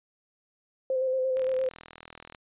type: tone with vibrato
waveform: sine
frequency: 520 Hz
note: C5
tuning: 11 cents flat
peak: -24 dBFS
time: 0.9-1.69 s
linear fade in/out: 2 ms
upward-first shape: square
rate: 8.7 Hz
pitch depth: 21 cents each way
type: click train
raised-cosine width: 0.3 ms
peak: -28 dBFS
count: 41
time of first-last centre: 1.37-2.348 s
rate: 40.9 Hz
effects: resampled to 8000 Hz